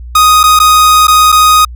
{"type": "tone with dropouts", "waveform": "45% pulse", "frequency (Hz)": 1247, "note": "D#6", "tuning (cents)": 3, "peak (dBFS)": -3, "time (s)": [0.15, 1.65], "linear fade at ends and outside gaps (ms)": 5, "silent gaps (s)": [[0.432, 0.437], [0.591, 0.599], [1.071, 1.08], [1.32, 1.324]], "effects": ["added 60 Hz sine -23 dBFS peak until 1.75 s"]}